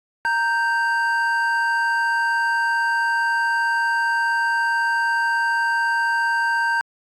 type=tone pair together; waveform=triangle; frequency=929 / 1566.4 Hz; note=A#5 / G6; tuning=-6 / -2 cents; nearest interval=major sixth; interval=904 cents; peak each=-20 / -18 dBFS; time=0.25-6.81 s; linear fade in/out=0 ms; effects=AAC 64 kbps